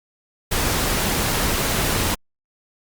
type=noise; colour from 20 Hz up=pink; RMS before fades=-21 dBFS; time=0.51-2.15 s; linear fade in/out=10 ms; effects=Opus 48 kbps